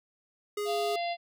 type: tone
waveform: square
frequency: 413.9 Hz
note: G#4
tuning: 6 cents flat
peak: -31 dBFS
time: 0.57-0.96 s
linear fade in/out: 5 ms
type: harmonic tone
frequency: 690 Hz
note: F5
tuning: 21 cents flat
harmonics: 1 / 3 / 4 / 5 / 6 / 7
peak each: -30 / -40 / -42 / -44 / -46 / -47 dBFS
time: 0.65-1.17 s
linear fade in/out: 50 ms
effects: none